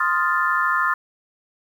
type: chord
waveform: sine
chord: F dominant seventh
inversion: second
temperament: equal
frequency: 1046.5 / 1244.5 / 1396.9 / 1760 Hz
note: C6 / Eb6 / F6 / A6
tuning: 0 / 0 / 0 / 0 cents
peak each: -23 dBFS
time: 0-0.94 s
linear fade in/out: 5 ms
effects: 8-bit